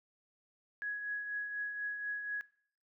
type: tone with tremolo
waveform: sine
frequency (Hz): 1671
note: G#6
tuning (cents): +10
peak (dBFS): -34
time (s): 0.82-2.41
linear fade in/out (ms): 0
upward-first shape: triangle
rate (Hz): 4.1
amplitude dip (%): 55
effects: noise-tail reverb RT60 0.6 s tail -21 dB re dry